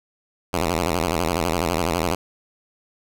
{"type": "tone with vibrato", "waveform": "5% pulse", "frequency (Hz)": 84.4, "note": "E2", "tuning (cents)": 41, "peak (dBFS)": -9, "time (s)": [0.53, 2.15], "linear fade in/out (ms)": 5, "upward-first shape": "square", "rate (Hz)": 12, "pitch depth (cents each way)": 130, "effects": []}